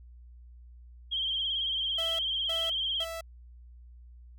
sine tone with vibrato, 3187 Hz, G7, 28 cents sharp, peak -28 dBFS, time 1.11-3.05 s, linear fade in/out 20 ms, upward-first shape sine, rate 18 Hz, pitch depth 58 cents each way
sawtooth tone bursts, 659 Hz, E5, 1 cent flat, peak -32 dBFS, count 3, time 1.98-3.21 s, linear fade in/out 5 ms, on 210 ms, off 300 ms
effects added 60 Hz sine -48 dBFS peak until 4.38 s

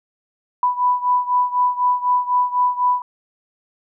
sine beating tone pair, 989 / 993 Hz, B5 / B5, +2 / +9 cents, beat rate 4 Hz, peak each -17 / -20 dBFS, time 0.63-3.02 s, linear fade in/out 2 ms, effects none

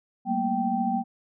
sine tone cluster, 193.1 / 223.3 / 237.6 / 779 Hz, G3 / A3 / A#3 / G5, -26 / +26 / +33 / -11 cents, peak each -31 / -32 / -28 / -26 dBFS, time 0.25-1.04 s, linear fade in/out 50 ms, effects none

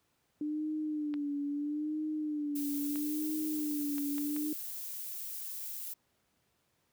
sine tone with vibrato, 297.1 Hz, D4, 20 cents sharp, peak -32 dBFS, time 0.41-4.53 s, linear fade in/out 2 ms, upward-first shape sine, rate 0.76 Hz, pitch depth 65 cents each way
clicks, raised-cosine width 0.3 ms, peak -30 dBFS, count 5, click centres 1.14 / 2.958 / 3.982 / 4.182 / 4.364 s
violet noise, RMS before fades -41 dBFS, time 2.55-5.94 s, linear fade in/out 10 ms
effects pink hiss -75 dBFS RMS until 6.92 s + high-pass 80 Hz 12 dB/octave

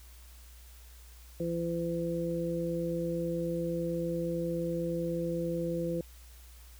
harmonic tone, 169.1 Hz, E3, 44 cents sharp, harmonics 1 / 2 / 3, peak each -34 / -35 / -34 dBFS, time 1.4-6.01 s, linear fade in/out 2 ms, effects added 60 Hz sine -50 dBFS peak until 6.79 s + white hiss -58 dBFS RMS until 6.79 s

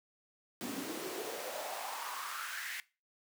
pink noise with high-pass filter sweep, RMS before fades -41 dBFS, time 0.61-2.8 s, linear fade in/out 0 ms, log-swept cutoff 230 to 2000 Hz, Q 4, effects noise-tail reverb RT60 0.3 s tail -20 dB re dry

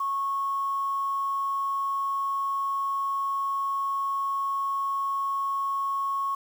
sine tone with quantisation, 1100 Hz, C#6, 14 cents flat, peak -25 dBFS, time 0-6.35 s, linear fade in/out 5 ms, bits 8, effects none

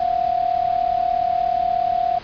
sine tone pair together, 693.2 / 730 Hz, F5 / F#5, -13 / -24 cents, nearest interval minor second, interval 89 cents, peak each -20 dBFS, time 0-2.19 s, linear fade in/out 5 ms, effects pink hiss -39 dBFS RMS until 2.23 s + resampled to 11025 Hz

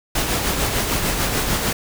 pink noise with tremolo, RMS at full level -19 dBFS, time 0.15-1.73 s, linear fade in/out 5 ms, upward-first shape triangle, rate 6.7 Hz, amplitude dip 45%, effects none

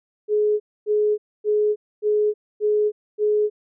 sine tone bursts, 421.4 Hz, G#4, 25 cents sharp, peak -16 dBFS, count 6, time 0.28-3.5 s, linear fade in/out 50 ms, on 320 ms, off 260 ms, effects none

